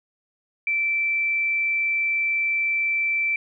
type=tone; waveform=sine; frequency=2333 Hz; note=D7; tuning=12 cents flat; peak=-20 dBFS; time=0.67-3.36 s; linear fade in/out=2 ms; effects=none